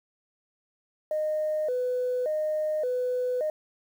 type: tone with vibrato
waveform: sine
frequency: 554.4 Hz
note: C#5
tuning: in tune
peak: -24 dBFS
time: 1.11-3.5 s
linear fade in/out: 2 ms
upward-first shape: square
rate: 0.87 Hz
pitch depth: 180 cents each way
effects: tanh soft clip ceiling -20 dBFS + 9-bit